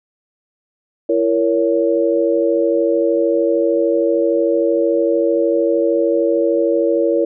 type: chord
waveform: sine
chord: A# diminished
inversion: second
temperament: just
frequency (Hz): 335.6 / 466.2 / 559.4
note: E4 / A#4 / C#5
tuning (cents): +31 / 0 / +16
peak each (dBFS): -17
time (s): 1.09-7.25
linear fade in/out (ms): 5
effects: none